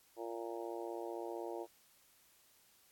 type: harmonic tone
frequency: 115.8 Hz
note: A#2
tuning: 11 cents flat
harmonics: 3 / 4 / 5 / 6 / 7 / 8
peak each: -44 / -46 / -48 / -50 / -51 / -52 dBFS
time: 0.16-1.67 s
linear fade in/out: 50 ms
effects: white hiss -68 dBFS RMS until 2.91 s + AAC 64 kbps